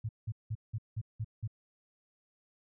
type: tone bursts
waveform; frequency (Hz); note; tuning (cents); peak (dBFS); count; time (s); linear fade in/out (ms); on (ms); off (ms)
sine; 110; A2; 0; -32; 7; 0.04-1.477; 10; 51; 180
effects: none